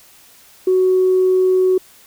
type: tone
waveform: sine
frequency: 371.7 Hz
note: F#4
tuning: 8 cents sharp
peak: -10 dBFS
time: 0.67-1.78 s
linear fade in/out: 5 ms
effects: tanh soft clip ceiling -6 dBFS + white hiss -47 dBFS RMS until 2.06 s